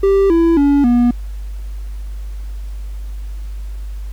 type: tone with pitch steps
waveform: triangle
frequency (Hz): 392.2 / 333.6 / 283.8 / 241.4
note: G4 / E4 / C#4 / B3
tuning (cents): +1 / +21 / +41 / -39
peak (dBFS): -7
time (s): 0.03-1.11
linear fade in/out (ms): 5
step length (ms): 270
effects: added 50 Hz sine -23 dBFS peak until 4.12 s + pink hiss -48 dBFS RMS until 4.12 s